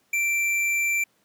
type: tone with tanh clipping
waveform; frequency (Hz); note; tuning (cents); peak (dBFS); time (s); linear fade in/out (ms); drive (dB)
sine; 2349; D7; 0; -23; 0.13-1.04; 5; 13
effects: pink hiss -66 dBFS RMS until 1.24 s + high-pass 150 Hz 12 dB/octave